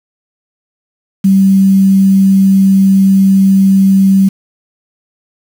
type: tone with quantisation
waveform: sine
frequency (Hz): 193.4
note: G3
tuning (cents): -23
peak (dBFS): -4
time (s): 1.24-4.29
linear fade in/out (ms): 10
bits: 5
effects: none